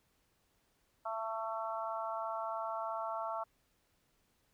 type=harmonic tone; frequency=223.1 Hz; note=A3; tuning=24 cents sharp; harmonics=3 / 4 / 5 / 6; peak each=-40 / -41 / -42 / -43 dBFS; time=1.05-3.44 s; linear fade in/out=10 ms; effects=pink hiss -75 dBFS RMS until 4.53 s